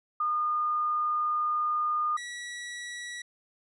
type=tone pair in turn; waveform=sine / sawtooth; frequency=1219 / 1935 Hz; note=D#6 / B6; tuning=-36 / -36 cents; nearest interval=minor sixth; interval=800 cents; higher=second; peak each=-25 / -33 dBFS; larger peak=first; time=0.2-2.17 / 2.17-3.22 s; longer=first; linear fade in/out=5 ms; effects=resampled to 24000 Hz